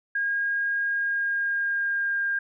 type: tone with pitch glide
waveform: sine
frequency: 1627 to 1606.5 Hz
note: G#6 to G6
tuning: -36 to +42 cents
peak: -23 dBFS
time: 0.15-2.39 s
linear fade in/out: 5 ms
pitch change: -22 cents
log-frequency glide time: 0.82-2.23 s
effects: none